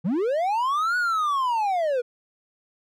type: linear two-way sweep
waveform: triangle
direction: up then down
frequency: 146.83 to 1480 to 467.7 Hz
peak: -19 dBFS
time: 0.04-2.02 s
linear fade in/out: 20 ms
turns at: 0.97 s
effects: none